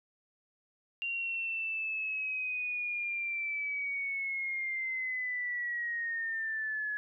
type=linear sweep; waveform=sine; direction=down; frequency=2774 to 1692 Hz; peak=-32 dBFS; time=1.02-6.97 s; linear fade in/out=0 ms; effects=none